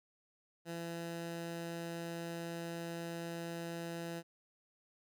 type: tone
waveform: 15% pulse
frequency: 168.5 Hz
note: E3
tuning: 38 cents sharp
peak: -34 dBFS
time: 0.65-4.23 s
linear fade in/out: 50 ms
effects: none